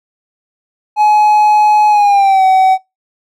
triangle tone with pitch glide, 845 to 757.2 Hz, G#5 to F#5, +30 to +40 cents, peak -4 dBFS, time 0.96-2.78 s, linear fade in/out 50 ms, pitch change -190 cents, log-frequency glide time 1.89-2.44 s, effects noise-tail reverb RT60 0.2 s tail -23 dB re dry

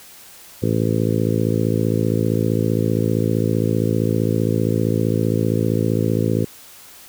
harmonic tone, 55.3 Hz, A1, 9 cents sharp, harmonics 2 / 3 / 4 / 5 / 6 / 7 / 8 / 9, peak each -21 / -23 / -24 / -25 / -26 / -26 / -27 / -28 dBFS, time 0.62-6.45 s, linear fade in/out 10 ms, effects white hiss -43 dBFS RMS until 7.08 s

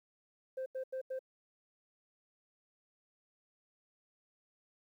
sine tone bursts, 522 Hz, C5, 4 cents flat, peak -34 dBFS, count 4, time 0.57-1.192 s, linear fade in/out 10 ms, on 91 ms, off 86 ms, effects tanh soft clip ceiling -35 dBFS + 12-bit

